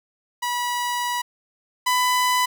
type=tone pair in turn; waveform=sawtooth; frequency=973 / 998.6 Hz; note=B5 / B5; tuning=-26 / +19 cents; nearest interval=unison; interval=45 cents; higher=second; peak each=-19 / -14 dBFS; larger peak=second; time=0.42-1.22 / 1.86-2.46 s; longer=first; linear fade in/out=10 ms; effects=none